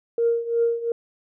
sine tone with tremolo, 466.2 Hz, A#4, in tune, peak -15 dBFS, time 0.18-0.92 s, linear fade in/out 2 ms, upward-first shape triangle, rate 2.8 Hz, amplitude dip 85%, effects tanh soft clip ceiling -11 dBFS

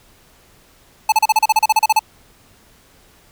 square tone bursts, 869 Hz, A5, 22 cents flat, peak -10 dBFS, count 14, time 1.09-1.993 s, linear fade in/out 5 ms, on 32 ms, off 35 ms, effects pink hiss -51 dBFS RMS until 3.31 s

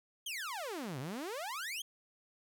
sawtooth exponential two-way sweep, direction down then up, 3322 to 121.4 to 3322 Hz, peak -35 dBFS, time 0.26-1.82 s, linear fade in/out 5 ms, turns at 0.99 s, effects none

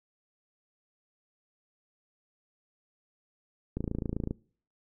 click train, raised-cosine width 3 ms, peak -19 dBFS, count 16, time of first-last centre 3.77-4.31 s, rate 27.8 Hz, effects noise-tail reverb RT60 0.5 s tail -24 dB re dry

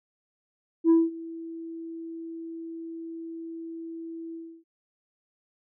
sine tone with ADSR envelope, 329.6 Hz, E4, in tune, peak -12 dBFS, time 0.84-4.64 s, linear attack 61 ms, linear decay 200 ms, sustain -23 dB, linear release 300 ms, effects tanh soft clip ceiling -14 dBFS

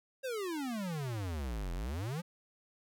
square exponential two-way sweep, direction down then up, 548 to 41.2 to 183.3 Hz, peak -36 dBFS, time 0.23-2.22 s, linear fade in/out 20 ms, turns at 1.73 s, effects none

